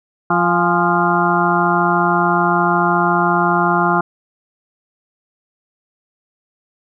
harmonic tone with a mistuned harmonic, 174.61 Hz, F3, in tune, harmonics 1 / 2 / 4 / 5 / 6 / 7 / 8, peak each -20 / -20 / -20 / -20 / -20 / -20 / -20 dBFS, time 0.3-4.01 s, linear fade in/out 5 ms, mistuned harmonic 5, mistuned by -68 cents, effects none

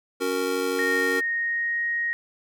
square chord, F# major, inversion second, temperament just, 277.5 / 370 / 462.5 Hz, C#4 / F#4 / A#4, +2 / 0 / -14 cents, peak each -31 / -30 / -27 dBFS, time 0.2-1.21 s, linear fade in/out 20 ms
sine tone with pitch glide, 1853 to 1875.6 Hz, A#6 to A#6, -11 to +10 cents, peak -23 dBFS, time 0.79-2.13 s, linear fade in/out 0 ms, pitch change +21 cents, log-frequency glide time 1.11-1.83 s
effects none

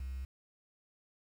triangle tone, 65.4 Hz, C2, in tune, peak -34 dBFS, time 0-0.25 s, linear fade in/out 5 ms, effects tanh soft clip ceiling -34 dBFS + 10-bit

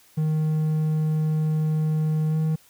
triangle tone with pitch glide, 155.56 to 157.55 Hz, D#3 to D#3, 0 to +22 cents, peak -18 dBFS, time 0.17-2.56 s, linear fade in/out 10 ms, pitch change +22 cents, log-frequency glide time 2.29-2.37 s, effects white hiss -56 dBFS RMS until 2.69 s

